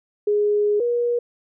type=tone pair in turn; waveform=sine; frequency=415.3 / 479 Hz; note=G#4 / A#4; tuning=0 / +47 cents; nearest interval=major second; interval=247 cents; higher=second; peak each=-16 / -18 dBFS; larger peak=first; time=0.27-0.8 / 0.8-1.19 s; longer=first; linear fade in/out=5 ms; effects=none